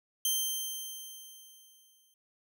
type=tone with exponential decay; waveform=10% pulse; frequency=3136 Hz; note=G7; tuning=in tune; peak=-18 dBFS; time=0.25-2.14 s; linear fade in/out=2 ms; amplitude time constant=410 ms; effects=none